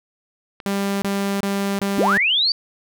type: click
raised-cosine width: 0.3 ms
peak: -20 dBFS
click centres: 0.602 s
type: tone bursts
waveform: sawtooth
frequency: 198.4 Hz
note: G3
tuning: 21 cents sharp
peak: -16 dBFS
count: 4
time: 0.66-2.175 s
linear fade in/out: 0 ms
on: 360 ms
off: 25 ms
type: linear sweep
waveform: sine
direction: up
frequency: 197.7 to 4699 Hz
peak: -15 dBFS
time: 1.98-2.52 s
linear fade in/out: 2 ms
effects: none